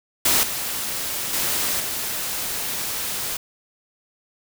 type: noise with level steps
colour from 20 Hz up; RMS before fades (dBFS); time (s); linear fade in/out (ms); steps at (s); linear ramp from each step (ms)
white; -18 / -27 / -23 / -27; 0.25-3.37; 5; 0.43 / 1.33 / 1.8; 2
effects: none